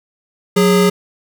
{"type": "tone pair together", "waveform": "square", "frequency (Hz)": [183.12, 411.1], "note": ["F#3", "G#4"], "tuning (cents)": [-18, -18], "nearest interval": "octave + major second", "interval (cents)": 1400, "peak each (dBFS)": -13, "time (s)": [0.56, 0.9], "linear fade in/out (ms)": 10, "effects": []}